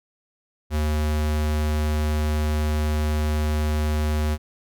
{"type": "tone", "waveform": "square", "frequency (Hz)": 76, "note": "D#2", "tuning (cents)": -40, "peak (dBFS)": -21, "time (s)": [0.7, 4.38], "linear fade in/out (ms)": 50, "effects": []}